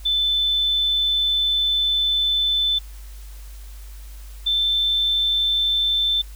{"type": "tone pair in turn", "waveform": "sine", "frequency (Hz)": [3520, 3544], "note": ["A7", "A7"], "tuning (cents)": [0, 12], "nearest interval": "unison", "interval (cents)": 12, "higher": "second", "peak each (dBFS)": -17, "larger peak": "neither", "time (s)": [[0.05, 2.79], [4.46, 6.22]], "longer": "first", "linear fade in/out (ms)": 10, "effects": ["added 50 Hz sine -35 dBFS peak until 6.35 s", "white hiss -49 dBFS RMS until 6.35 s"]}